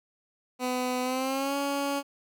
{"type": "tone with pitch glide", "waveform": "15% pulse", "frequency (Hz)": [251.6, 280.8], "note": ["B3", "C#4"], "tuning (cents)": [32, 22], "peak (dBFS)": -21, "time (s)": [0.59, 2.03], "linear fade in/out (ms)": 50, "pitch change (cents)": 190, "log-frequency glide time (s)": [1.02, 1.56], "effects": []}